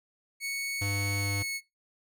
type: tone with pitch glide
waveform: sawtooth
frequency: 2217 to 2200 Hz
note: C#7 to C#7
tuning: 0 to -14 cents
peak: -28 dBFS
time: 0.4-1.61 s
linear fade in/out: 50 ms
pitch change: -14 cents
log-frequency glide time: 1.18-1.3 s
type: tone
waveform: square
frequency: 100 Hz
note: G2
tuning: 35 cents sharp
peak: -31 dBFS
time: 0.81-1.43 s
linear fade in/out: 10 ms
effects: noise-tail reverb RT60 0.2 s tail -18 dB re dry